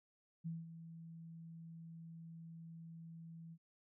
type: tone with ADSR envelope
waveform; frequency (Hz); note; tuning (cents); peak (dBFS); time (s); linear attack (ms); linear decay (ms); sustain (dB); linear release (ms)
sine; 164.81; E3; 0; -39; 0.44-3.58; 25; 190; -11; 55
effects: none